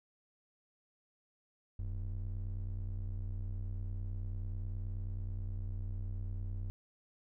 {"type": "ring-modulated tone", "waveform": "triangle", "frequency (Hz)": 64.4, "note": "C2", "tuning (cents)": -27, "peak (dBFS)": -31, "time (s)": [1.79, 6.7], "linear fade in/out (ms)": 0, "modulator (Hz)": 29.8, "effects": []}